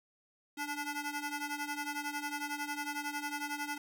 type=ring-modulated tone; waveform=15% pulse; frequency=579 Hz; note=D5; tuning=25 cents flat; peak=-27 dBFS; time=0.57-3.78 s; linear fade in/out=5 ms; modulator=284 Hz; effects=none